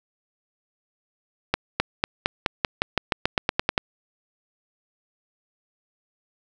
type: accelerating click train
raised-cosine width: 0.3 ms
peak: -3 dBFS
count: 15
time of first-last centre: 1.54-3.779 s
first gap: 260 ms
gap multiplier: 0.92
effects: none